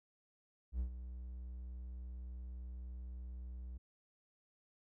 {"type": "tone with ADSR envelope", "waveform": "triangle", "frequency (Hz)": 61.74, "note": "B1", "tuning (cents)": 0, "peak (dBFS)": -31, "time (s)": [0.72, 3.78], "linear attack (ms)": 78, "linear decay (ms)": 94, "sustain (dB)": -11, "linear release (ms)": 11, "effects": []}